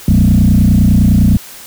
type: tone with frequency modulation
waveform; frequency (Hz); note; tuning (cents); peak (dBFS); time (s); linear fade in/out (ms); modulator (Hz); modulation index
sine; 138.5; C#3; -1; -4; 0.08-1.37; 2; 29.9; 3.2
effects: tanh soft clip ceiling -1 dBFS + white hiss -33 dBFS RMS until 1.66 s